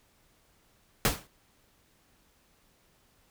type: noise with exponential decay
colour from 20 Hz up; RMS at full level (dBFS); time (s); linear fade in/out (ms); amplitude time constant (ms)
pink; -21; 1.05-1.27; 1; 46
effects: pink hiss -66 dBFS RMS until 3.3 s